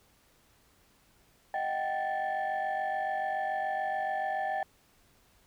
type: tone cluster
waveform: sine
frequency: 626 / 730 / 777 / 1757 Hz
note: D#5 / F#5 / G5 / A6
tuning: +10 / -24 / -16 / -3 cents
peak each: -36 / -37 / -30 / -37 dBFS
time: 1.54-4.63 s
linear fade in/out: 2 ms
effects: tanh soft clip ceiling -24 dBFS + pink hiss -65 dBFS RMS until 5.46 s